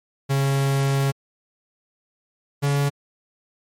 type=tone pair in turn; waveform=45% pulse; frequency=137.5 / 141.77 Hz; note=C#3 / C#3; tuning=-14 / +39 cents; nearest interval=minor second; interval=53 cents; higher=second; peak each=-18 dBFS; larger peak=neither; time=0.29-1.12 / 2.62-2.9 s; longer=first; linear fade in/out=20 ms; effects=MP3 64 kbps